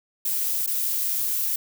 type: noise with dropouts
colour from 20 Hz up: violet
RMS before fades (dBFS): -25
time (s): 0.25-1.56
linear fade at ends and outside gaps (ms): 5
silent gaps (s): 0.664-0.673
effects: none